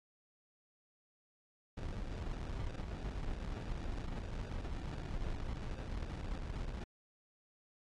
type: noise with sample-and-hold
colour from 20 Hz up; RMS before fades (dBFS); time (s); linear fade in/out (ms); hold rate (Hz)
brown; -41; 1.77-6.84; 5; 1050
effects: low-pass 6000 Hz 12 dB/octave + AAC 32 kbps